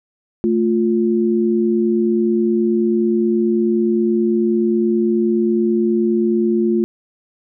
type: tone pair together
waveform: sine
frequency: 221.3 / 350.7 Hz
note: A3 / F4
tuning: +10 / +7 cents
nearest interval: minor sixth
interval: 797 cents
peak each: -16 dBFS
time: 0.44-6.84 s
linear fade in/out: 0 ms
effects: none